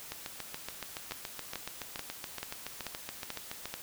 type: two click trains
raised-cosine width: 0.2 ms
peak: -19 / -20 dBFS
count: 7 / 26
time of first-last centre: 1.12-3.74 / 0.12-3.656 s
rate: 2.29 / 7.07 Hz
effects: white hiss -47 dBFS RMS until 3.82 s